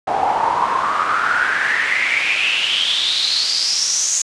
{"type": "noise with band-pass filter sweep", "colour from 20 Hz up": "pink", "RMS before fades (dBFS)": -18, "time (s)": [0.07, 4.22], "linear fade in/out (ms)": 5, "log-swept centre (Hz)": [730, 6800], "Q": 7.3, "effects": ["resampled to 22050 Hz"]}